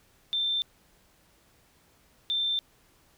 sine tone pair in turn, 3568 / 3568 Hz, A7 / A7, +23 / +23 cents, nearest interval unison, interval 0 cents, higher neither, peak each -25 / -25 dBFS, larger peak neither, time 0.33-0.62 / 2.3-2.59 s, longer neither, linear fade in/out 0 ms, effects pink hiss -63 dBFS RMS until 3.17 s

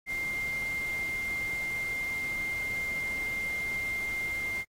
sine tone in noise, 2100 Hz, C7, 6 cents sharp, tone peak -30 dBFS, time 0.06-4.65 s, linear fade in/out 50 ms, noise pink, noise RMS -45 dBFS, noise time 0.06-4.65 s, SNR +12 dB, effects AAC 48 kbps

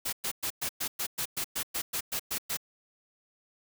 white noise bursts, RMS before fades -32 dBFS, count 14, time 0.05-2.572 s, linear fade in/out 10 ms, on 78 ms, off 110 ms, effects none

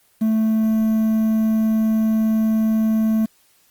triangle tone with quantisation, 220 Hz, A3, in tune, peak -13 dBFS, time 0.21-3.26 s, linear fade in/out 10 ms, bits 7, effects white hiss -58 dBFS RMS until 3.7 s + Opus 24 kbps

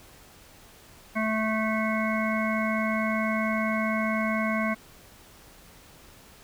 harmonic tone, 218.9 Hz, A3, 9 cents flat, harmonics 1 / 3 / 5 / 7 / 9 / 10, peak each -27 / -31 / -32 / -35 / -37 / -32 dBFS, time 1.15-4.75 s, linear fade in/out 20 ms, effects pink hiss -52 dBFS RMS until 6.43 s

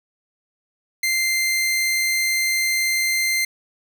sawtooth tone, 2087 Hz, C7, 5 cents flat, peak -15 dBFS, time 1.03-3.45 s, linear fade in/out 5 ms, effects 8-bit

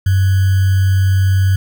sine tone with sample-and-hold, 95.3 Hz, G2, 48 cents flat, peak -9 dBFS, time 0.06-1.56 s, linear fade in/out 5 ms, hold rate 1575 Hz, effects none

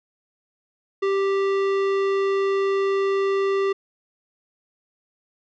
sine tone with tanh clipping, 392 Hz, G4, in tune, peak -21 dBFS, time 1.02-3.73 s, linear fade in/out 10 ms, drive 16 dB, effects none

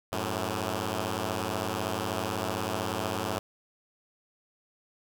5% pulse beating tone pair, 92.6 / 108.6 Hz, F#2 / A2, +2 / -22 cents, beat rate 16 Hz, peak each -21 dBFS, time 0.12-3.39 s, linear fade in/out 5 ms, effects none

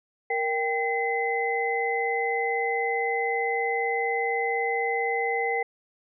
sine tone cluster, 466.4 / 784 / 2041 Hz, A#4 / G5 / C7, +1 / 0 / -44 cents, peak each -28 dBFS, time 0.3-5.63 s, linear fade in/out 5 ms, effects none

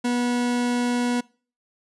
40% pulse tone, 243.4 Hz, B3, 25 cents flat, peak -20 dBFS, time 0.04-1.21 s, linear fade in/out 10 ms, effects noise-tail reverb RT60 0.4 s tail -24 dB re dry + resampled to 24000 Hz

